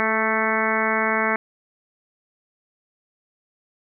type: harmonic tone with a mistuned harmonic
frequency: 220.4 Hz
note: A3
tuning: 3 cents sharp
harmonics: 1 / 2 / 3 / 4 / 5 / 6 / 7 / 8 / 9 / 10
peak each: -28 / -28 / -28 / -28 / -28 / -28 / -28 / -28 / -28 / -28 dBFS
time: 0-1.36 s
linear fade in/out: 0 ms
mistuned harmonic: 2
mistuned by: -18 cents
effects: none